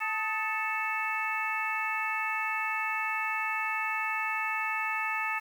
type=harmonic tone with a mistuned harmonic; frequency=440 Hz; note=A4; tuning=in tune; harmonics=2 / 3 / 4 / 5 / 6; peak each=-35 / -35 / -35 / -35 / -35 dBFS; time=0-5.4 s; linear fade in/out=20 ms; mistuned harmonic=3; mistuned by=-69 cents; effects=9-bit